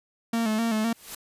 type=tone with vibrato; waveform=45% pulse; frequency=223.2 Hz; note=A3; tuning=25 cents sharp; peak=-23 dBFS; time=0.33-0.93 s; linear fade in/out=5 ms; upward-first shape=square; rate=3.9 Hz; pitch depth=53 cents each way
type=noise with exponential growth; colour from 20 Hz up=white; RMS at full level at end=-34 dBFS; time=0.81-1.15 s; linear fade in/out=5 ms; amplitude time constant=72 ms
effects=resampled to 32000 Hz